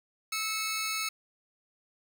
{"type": "tone pair together", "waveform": "15% pulse", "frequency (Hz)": [1304, 2193], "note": ["E6", "C#7"], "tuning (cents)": [-19, -19], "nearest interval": "major sixth", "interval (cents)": 900, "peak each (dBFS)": -27, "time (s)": [0.32, 1.09], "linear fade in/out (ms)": 5, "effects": ["10-bit"]}